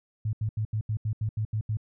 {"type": "tone bursts", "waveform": "sine", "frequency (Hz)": 108.1, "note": "A2", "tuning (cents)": -30, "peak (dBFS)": -25, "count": 10, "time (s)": [0.25, 1.771], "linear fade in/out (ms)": 5, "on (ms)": 81, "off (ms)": 79, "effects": []}